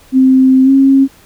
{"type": "tone with pitch glide", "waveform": "sine", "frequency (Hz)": [261.6, 270.7], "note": ["C4", "C#4"], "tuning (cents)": [0, -41], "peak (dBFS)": -4, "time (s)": [0.12, 1.08], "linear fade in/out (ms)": 50, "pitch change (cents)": 59, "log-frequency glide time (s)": [0.64, 0.7], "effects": ["pink hiss -44 dBFS RMS until 1.25 s"]}